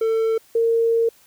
triangle / sine tone pair in turn, 448 / 459 Hz, A4 / A#4, +31 / -27 cents, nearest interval unison, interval 42 cents, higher second, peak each -15 dBFS, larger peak neither, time 0.01-0.38 / 0.55-1.09 s, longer second, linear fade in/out 5 ms, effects white hiss -54 dBFS RMS until 1.26 s

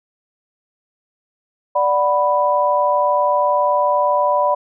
sine chord, B minor, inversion first, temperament equal, 587.3 / 740 / 987.8 Hz, D5 / F#5 / B5, 0 / 0 / 0 cents, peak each -17 / -22 / -16 dBFS, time 1.75-4.55 s, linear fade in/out 10 ms, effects none

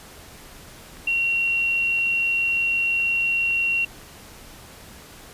click train, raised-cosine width 0.5 ms, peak -29 dBFS, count 7, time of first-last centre 0.97-4.016 s, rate 1.97 Hz
sine tone, 2743 Hz, F7, 32 cents flat, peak -19 dBFS, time 1.07-3.85 s, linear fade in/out 5 ms
effects pink hiss -44 dBFS RMS until 5.33 s + resampled to 32000 Hz

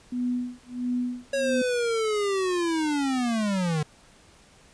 sine tone with tremolo, 246.9 Hz, B3, in tune, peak -23 dBFS, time 0.12-1.62 s, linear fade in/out 5 ms, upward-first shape sine, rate 1.5 Hz, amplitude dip 100%
square linear sweep, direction down, 554.4 to 147.7 Hz, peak -24 dBFS, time 1.33-3.83 s, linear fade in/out 5 ms
effects pink hiss -55 dBFS RMS until 4.73 s + resampled to 22050 Hz

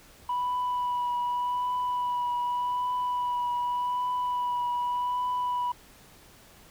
sine tone with vibrato, 983 Hz, B5, 8 cents flat, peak -24 dBFS, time 0.29-5.72 s, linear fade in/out 5 ms, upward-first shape triangle, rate 0.85 Hz, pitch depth 19 cents each way, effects tanh soft clip ceiling -24 dBFS + pink hiss -54 dBFS RMS until 6.7 s

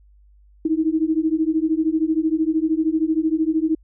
sine beating tone pair, 311.1 / 324.1 Hz, D#4 / E4, 0 / -29 cents, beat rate 13 Hz, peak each -20 dBFS, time 0.65-3.75 s, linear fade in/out 5 ms, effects added 50 Hz sine -49 dBFS peak until 3.83 s

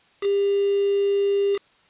sine tone with quantisation, 400 Hz, G4, 35 cents sharp, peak -18 dBFS, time 0.21-1.59 s, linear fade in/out 50 ms, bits 5, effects white hiss -58 dBFS RMS until 1.89 s + resampled to 8000 Hz

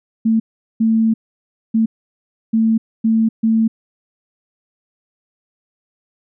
sine tone bursts at uneven times, 223.5 Hz, A3, 27 cents sharp, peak -11 dBFS, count 6, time 0.25-0.4 / 0.8-1.14 / 1.74-1.86 / 2.53-2.78 / 3.04-3.29 / 3.43-3.68 s, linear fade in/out 10 ms, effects none

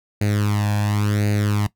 sawtooth tone with flanger, 103.7 Hz, G#2, 2 cents flat, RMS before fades -20 dBFS, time 0.21-1.67 s, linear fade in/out 5 ms, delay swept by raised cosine 0.45 to 1.21 ms, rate 0.93 Hz, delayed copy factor +0.75, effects noise-tail reverb RT60 0.1 s tail -18 dB re dry

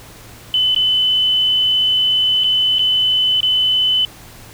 sine tone with dropouts, 3019 Hz, F#7, 34 cents sharp, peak -12 dBFS, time 0.54-4.05 s, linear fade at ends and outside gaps 1 ms, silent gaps 0.747-0.762 / 2.437-2.442 / 2.785-2.792 / 3.405-3.43 s, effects added 110 Hz sine -43 dBFS peak until 4.53 s + pink hiss -40 dBFS RMS until 4.53 s

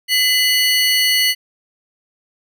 square tone cluster, 2019 / 2940 / 4410 Hz, B6 / F#7 / C#8, +38 / -12 / -10 cents, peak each -18 dBFS, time 0.08-1.35 s, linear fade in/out 50 ms, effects none

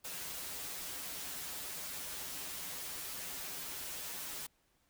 white noise with comb filter, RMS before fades -43 dBFS, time 0.04-4.47 s, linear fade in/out 10 ms, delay 8.9 ms, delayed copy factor -0.9, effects pink hiss -74 dBFS RMS until 4.89 s

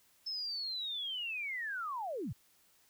sine linear sweep, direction down, 5274 to 77.78 Hz, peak -36 dBFS, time 0.26-2.33 s, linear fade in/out 10 ms, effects white hiss -68 dBFS RMS until 2.89 s

